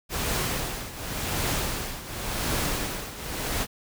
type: noise with tremolo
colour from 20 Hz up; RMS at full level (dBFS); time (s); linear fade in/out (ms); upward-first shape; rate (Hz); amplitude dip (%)
pink; -26; 0.09-3.67; 50; triangle; 0.9; 80
effects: none